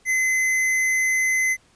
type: tone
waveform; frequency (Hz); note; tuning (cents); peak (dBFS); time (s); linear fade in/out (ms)
square; 2045; C7; -40; -19; 0.05-1.57; 50
effects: pink hiss -58 dBFS RMS until 1.75 s + resampled to 22050 Hz